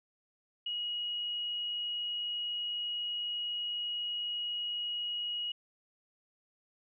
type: tone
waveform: sine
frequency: 2898 Hz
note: F#7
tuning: 37 cents flat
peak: -33 dBFS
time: 0.66-5.52 s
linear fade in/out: 5 ms
effects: none